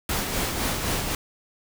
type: noise with tremolo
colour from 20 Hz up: pink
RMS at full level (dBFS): -25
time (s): 0.09-1.15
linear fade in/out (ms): 2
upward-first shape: sine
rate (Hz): 3.9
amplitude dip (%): 40
effects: none